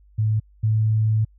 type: tone pair in turn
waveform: sine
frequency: 108.4 / 109.22 Hz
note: A2 / A2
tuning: -25 / -12 cents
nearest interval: unison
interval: 13 cents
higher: second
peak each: -17 / -16 dBFS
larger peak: second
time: 0.18-0.4 / 0.63-1.25 s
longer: second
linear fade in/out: 10 ms
effects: added 50 Hz sine -50 dBFS peak until 1.38 s